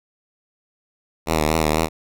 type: tone with vibrato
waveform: 5% pulse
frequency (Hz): 78.3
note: D#2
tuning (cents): +11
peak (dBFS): -6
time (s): 1.26-1.89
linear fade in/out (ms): 50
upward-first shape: triangle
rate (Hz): 4.1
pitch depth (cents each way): 71
effects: none